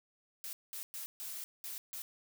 blue noise bursts at uneven times, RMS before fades -43 dBFS, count 6, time 0.44-0.53 / 0.73-0.83 / 0.94-1.06 / 1.2-1.44 / 1.64-1.78 / 1.93-2.02 s, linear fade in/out 0 ms, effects none

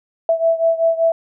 sine beating tone pair, 658 / 663.2 Hz, E5 / E5, -3 / +10 cents, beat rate 5.2 Hz, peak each -15 / -18 dBFS, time 0.29-1.12 s, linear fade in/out 2 ms, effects none

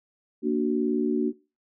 sine chord, Bb augmented, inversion none, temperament equal with one note detuned, 233.1 / 293.7 / 371.7 Hz, Bb3 / D4 / F#4, 0 / 0 / +8 cents, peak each -26 dBFS, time 0.42-1.33 s, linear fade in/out 50 ms, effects noise-tail reverb RT60 0.3 s tail -21 dB re dry

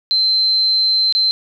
sine tone with dropouts, 4100 Hz, C8, 36 cents flat, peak -12 dBFS, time 0.11-1.31 s, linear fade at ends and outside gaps 0 ms, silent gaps 1.125-1.15 s, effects 8-bit

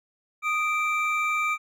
triangle tone pair together, 1241.2 / 2343 Hz, D#6 / D7, -5 / -5 cents, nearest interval major seventh, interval 1100 cents, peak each -24 dBFS, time 0.42-1.58 s, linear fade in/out 50 ms, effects none

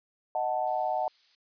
sine chord, D# diminished, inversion none, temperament equal, 622.3 / 740 / 880 Hz, D#5 / F#5 / A5, 0 / 0 / 0 cents, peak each -32 / -29 / -32 dBFS, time 0.35-1.08 s, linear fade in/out 2 ms
violet noise, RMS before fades -49 dBFS, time 0.67-1.35 s, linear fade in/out 0 ms
effects resampled to 11025 Hz

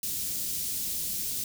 white band-stop noise, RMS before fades -32 dBFS, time 0.03-1.44 s, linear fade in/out 2 ms, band 250 to 4600 Hz, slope 12 dB/octave, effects none

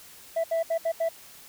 sine tone bursts at uneven times, 659.3 Hz, E5, in tune, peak -20 dBFS, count 5, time 0.36-0.44 / 0.51-0.63 / 0.7-0.78 / 0.85-0.92 / 1-1.09 s, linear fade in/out 10 ms, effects tanh soft clip ceiling -22 dBFS + white hiss -49 dBFS RMS until 1.48 s

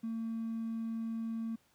triangle tone with hard clipping, 226.3 Hz, A3, 49 cents sharp, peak -35 dBFS, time 0.03-1.56 s, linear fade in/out 10 ms, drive 4 dB, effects pink hiss -70 dBFS RMS until 1.74 s + high-pass 80 Hz 12 dB/octave

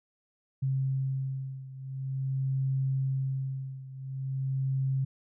sine beating tone pair, 133.6 / 134.06 Hz, C3 / C3, +36 / +42 cents, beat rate 0.46 Hz, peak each -30 / -33 dBFS, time 0.62-5.05 s, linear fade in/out 10 ms, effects none

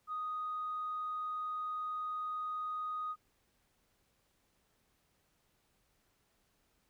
sine tone, 1244.5 Hz, D#6, in tune, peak -35 dBFS, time 0.07-3.16 s, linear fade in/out 50 ms, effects tanh soft clip ceiling -31 dBFS + pink hiss -75 dBFS RMS until 6.89 s

